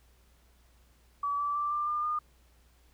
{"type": "tone with pitch steps", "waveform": "sine", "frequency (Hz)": [1145, 1159, 1173.1, 1187.4, 1201.9, 1216.6], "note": ["D6", "D6", "D6", "D6", "D6", "D#6"], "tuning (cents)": [-44, -23, -2, 19, 40, -39], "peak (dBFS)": -28, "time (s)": [1.23, 2.19], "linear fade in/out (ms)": 5, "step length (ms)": 160, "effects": ["added 60 Hz sine -61 dBFS peak until 2.93 s", "pink hiss -67 dBFS RMS until 2.93 s"]}